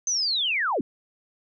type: linear sweep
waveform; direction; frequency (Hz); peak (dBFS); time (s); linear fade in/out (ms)
sine; down; 6272 to 199.2; -22; 0.07-0.81; 2
effects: none